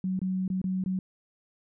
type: tone with dropouts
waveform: sine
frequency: 186.9 Hz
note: F#3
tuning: 18 cents sharp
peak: -26 dBFS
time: 0.04-0.99 s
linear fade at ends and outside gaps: 2 ms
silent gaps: 0.192-0.216 / 0.479-0.501 / 0.616-0.641 / 0.839-0.86 s
effects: none